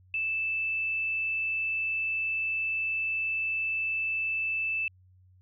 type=tone; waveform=sine; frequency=2637 Hz; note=E7; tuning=in tune; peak=-27 dBFS; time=0.14-4.88 s; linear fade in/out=2 ms; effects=added 92 Hz sine -56 dBFS peak until 5.41 s